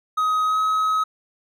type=tone with pitch glide; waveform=triangle; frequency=1261 to 1274.9 Hz; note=D#6 to D#6; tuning=+23 to +42 cents; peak=-16 dBFS; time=0.17-1.04 s; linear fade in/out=10 ms; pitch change=+19 cents; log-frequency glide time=0.45-0.58 s; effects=none